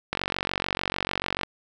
click train, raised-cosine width 0.3 ms, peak -9 dBFS, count 62, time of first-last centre 0.13-1.433 s, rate 46.8 Hz, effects none

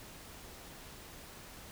silence, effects pink hiss -51 dBFS RMS until 1.71 s

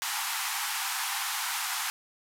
pink band-pass noise, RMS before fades -32 dBFS, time 0.02-1.9 s, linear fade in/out 0 ms, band 770 to 15000 Hz, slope 96 dB/octave, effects none

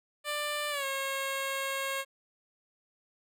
10% pulse tone with pitch glide, 592 to 542.9 Hz, D5 to C#5, +14 to -36 cents, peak -23 dBFS, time 0.24-2.05 s, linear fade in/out 50 ms, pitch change -150 cents, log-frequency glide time 0.7-0.85 s, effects none

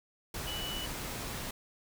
sine tone in noise, 2960 Hz, F#7, in tune, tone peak -38 dBFS, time 0.47-0.86 s, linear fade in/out 5 ms, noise pink, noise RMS -39 dBFS, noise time 0.34-1.51 s, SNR -2 dB, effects none

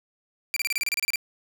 sawtooth tone bursts, 2357 Hz, D7, 6 cents sharp, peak -20 dBFS, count 12, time 0.54-1.158 s, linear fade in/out 0 ms, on 24 ms, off 30 ms, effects none

